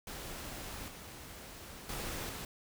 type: noise with level steps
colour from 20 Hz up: pink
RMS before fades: -44 / -49 / -40 / -43 dBFS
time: 0.07-2.45 s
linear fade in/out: 2 ms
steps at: 0.88 / 1.89 / 2.29 s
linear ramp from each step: 2 ms
effects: none